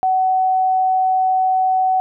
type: tone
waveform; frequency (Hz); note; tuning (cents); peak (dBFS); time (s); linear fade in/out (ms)
sine; 751; F#5; +26; -13; 0.03-2; 0
effects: none